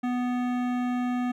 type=tone with hard clipping; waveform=sine; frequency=247.2 Hz; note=B3; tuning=2 cents sharp; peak=-27 dBFS; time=0.03-1.32 s; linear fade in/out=10 ms; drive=16 dB; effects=none